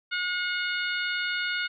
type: harmonic tone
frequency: 722 Hz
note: F#5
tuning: 43 cents flat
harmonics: 2 / 3 / 4 / 5 / 6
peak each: -29 / -33 / -35 / -37 / -39 dBFS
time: 0.11-1.68 s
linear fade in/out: 20 ms
effects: none

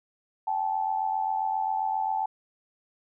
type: tone pair together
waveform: sine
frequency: 778 / 865.5 Hz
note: G5 / A5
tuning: -13 / -29 cents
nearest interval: major second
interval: 184 cents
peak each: -29 / -27 dBFS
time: 0.47-2.26 s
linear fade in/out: 5 ms
effects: none

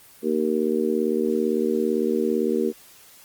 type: harmonic tone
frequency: 77.78 Hz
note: D#2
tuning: in tune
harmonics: 3 / 4 / 5 / 6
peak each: -25 / -27 / -24 / -26 dBFS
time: 0.22-2.73 s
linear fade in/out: 50 ms
effects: white hiss -50 dBFS RMS until 3.24 s + Opus 24 kbps

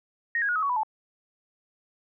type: tone with pitch steps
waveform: sine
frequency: 1864.7 / 1642.2 / 1446.2 / 1273.6 / 1121.6 / 987.8 / 869.9 Hz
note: A#6 / G#6 / F#6 / D#6 / C#6 / B5 / A5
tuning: 0 / -20 / -40 / +40 / +20 / 0 / -20 cents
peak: -23 dBFS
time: 0.35-0.833 s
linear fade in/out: 2 ms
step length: 69 ms
effects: none

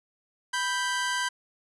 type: tone pair together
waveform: sawtooth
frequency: 987.8 / 1568 Hz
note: B5 / G6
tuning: 0 / 0 cents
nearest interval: minor sixth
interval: 800 cents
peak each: -26 / -25 dBFS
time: 0.53-1.29 s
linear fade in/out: 10 ms
effects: resampled to 24000 Hz

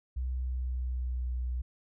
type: tone with pitch glide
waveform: sine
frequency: 63.4 to 61.81 Hz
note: B1 to B1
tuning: +46 to +2 cents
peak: -30 dBFS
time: 0.16-1.62 s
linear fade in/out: 10 ms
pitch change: -44 cents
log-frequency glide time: 0.37-1.34 s
effects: none

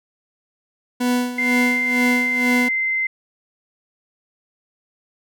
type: tone with tremolo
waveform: 40% pulse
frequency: 246.9 Hz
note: B3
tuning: in tune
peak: -15 dBFS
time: 1-2.69 s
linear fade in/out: 10 ms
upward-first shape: sine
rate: 2.1 Hz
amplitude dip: 75%
type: tone with pitch glide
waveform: sine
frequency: 2093 to 2073 Hz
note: C7 to C7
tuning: 0 to -17 cents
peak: -18 dBFS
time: 1.38-3.07 s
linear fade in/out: 5 ms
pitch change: -17 cents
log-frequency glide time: 1.66-2.93 s
effects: none

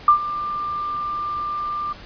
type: tone with ADSR envelope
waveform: sine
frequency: 1190 Hz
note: D6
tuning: 22 cents sharp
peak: -7 dBFS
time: 0.08-1.93 s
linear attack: 3 ms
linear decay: 96 ms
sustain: -16 dB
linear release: 8 ms
effects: pink hiss -41 dBFS RMS until 2.05 s + resampled to 11025 Hz

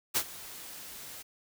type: noise with ADSR envelope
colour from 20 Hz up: white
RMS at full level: -26 dBFS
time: 0.14-1.23 s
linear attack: 25 ms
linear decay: 66 ms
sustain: -19 dB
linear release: 18 ms
effects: none

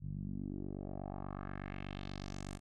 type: tone with low-pass filter sweep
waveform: 10% pulse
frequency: 48.23 Hz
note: G1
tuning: 27 cents flat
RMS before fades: -43 dBFS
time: 0-2.6 s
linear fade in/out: 50 ms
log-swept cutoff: 130 to 9500 Hz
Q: 2.4
effects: none

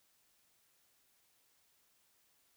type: silence
effects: white hiss -73 dBFS RMS until 2.56 s

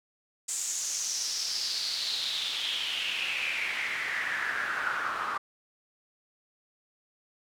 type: noise with band-pass filter sweep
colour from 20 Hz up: pink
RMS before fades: -32 dBFS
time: 0.48-5.38 s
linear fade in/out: 10 ms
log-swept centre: 7500 to 1200 Hz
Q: 5.4
effects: none

